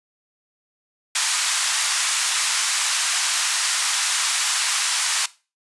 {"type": "band-pass noise", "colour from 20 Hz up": "white", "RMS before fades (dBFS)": -22, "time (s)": [1.15, 5.26], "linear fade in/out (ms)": 5, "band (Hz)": [950, 9400], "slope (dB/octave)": 24, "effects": ["noise-tail reverb RT60 0.3 s tail -18 dB re dry", "resampled to 24000 Hz"]}